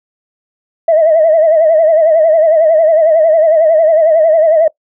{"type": "tone with vibrato", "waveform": "sine", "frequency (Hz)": 640, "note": "D#5", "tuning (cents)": 49, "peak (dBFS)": -4, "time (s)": [0.88, 4.68], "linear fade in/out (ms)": 5, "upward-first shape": "sine", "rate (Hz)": 11, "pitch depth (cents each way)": 83, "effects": ["noise-tail reverb RT60 0.1 s tail -19 dB re dry", "tanh soft clip ceiling -1 dBFS"]}